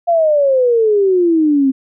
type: exponential sweep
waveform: sine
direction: down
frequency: 698.5 to 261.6 Hz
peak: -9 dBFS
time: 0.07-1.72 s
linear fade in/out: 20 ms
effects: none